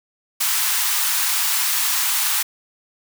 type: high-pass noise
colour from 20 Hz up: white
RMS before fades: -20 dBFS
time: 0.4-2.43 s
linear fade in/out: 10 ms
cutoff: 830 Hz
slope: 48 dB/octave
effects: none